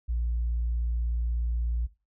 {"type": "tone", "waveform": "sine", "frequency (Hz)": 58.27, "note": "A#1", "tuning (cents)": 0, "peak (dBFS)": -24, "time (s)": [0.08, 1.87], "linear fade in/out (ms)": 20, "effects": ["noise-tail reverb RT60 0.3 s tail -19 dB re dry", "tanh soft clip ceiling -22 dBFS"]}